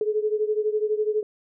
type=beating tone pair; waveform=sine; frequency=423.2 / 435.2 Hz; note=G#4 / A4; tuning=+33 / -19 cents; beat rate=12 Hz; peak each=-23 / -26 dBFS; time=0.01-1.23 s; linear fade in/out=2 ms; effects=none